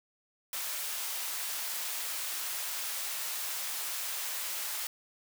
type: high-pass noise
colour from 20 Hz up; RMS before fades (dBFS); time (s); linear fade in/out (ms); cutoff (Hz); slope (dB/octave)
white; -36; 0.53-4.87; 2; 720; 12
effects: none